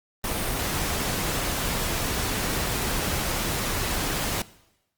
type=noise; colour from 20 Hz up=pink; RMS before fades=-27 dBFS; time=0.24-4.42 s; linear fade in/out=2 ms; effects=noise-tail reverb RT60 0.9 s tail -19 dB re dry + Opus 32 kbps